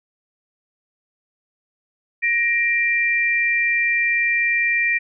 sine tone pair together, 1877.2 / 2368 Hz, A#6 / D7, +12 / +14 cents, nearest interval major third, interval 402 cents, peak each -19 dBFS, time 2.22-4.99 s, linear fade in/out 20 ms, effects none

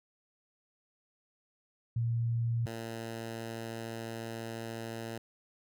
sine / 10% pulse tone pair in turn, 116.54 / 114.14 Hz, A#2 / A#2, 0 / -36 cents, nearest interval unison, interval 36 cents, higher first, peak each -28 / -30 dBFS, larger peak first, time 1.96-2.66 / 2.66-5.18 s, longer second, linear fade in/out 5 ms, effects none

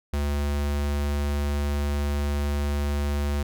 square tone, 72.2 Hz, D2, 29 cents flat, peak -24 dBFS, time 0.13-3.43 s, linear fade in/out 5 ms, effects none

